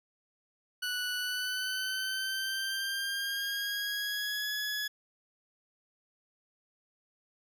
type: tone with pitch glide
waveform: 20% pulse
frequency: 1480 to 1690.3 Hz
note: F#6 to G#6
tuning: 0 to +30 cents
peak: -27 dBFS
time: 0.82-4.88 s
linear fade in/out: 10 ms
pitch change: +230 cents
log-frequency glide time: 1.18-4.51 s
effects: none